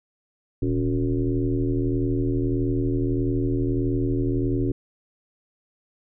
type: tone with frequency modulation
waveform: sine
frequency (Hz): 198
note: G3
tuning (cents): +18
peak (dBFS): -20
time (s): 0.62-4.72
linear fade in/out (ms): 5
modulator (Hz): 81.6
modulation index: 2.3
effects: none